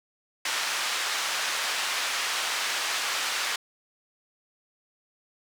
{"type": "band-pass noise", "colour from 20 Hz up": "pink", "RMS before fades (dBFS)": -29, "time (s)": [0.45, 3.56], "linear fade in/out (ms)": 5, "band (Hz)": [1200, 6800], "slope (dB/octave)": 12, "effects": []}